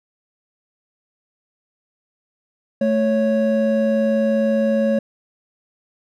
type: tone pair together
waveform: triangle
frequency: 219.7 / 554.4 Hz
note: A3 / C#5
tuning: -2 / 0 cents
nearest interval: octave + major third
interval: 1602 cents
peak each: -16 dBFS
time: 2.81-4.99 s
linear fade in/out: 5 ms
effects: none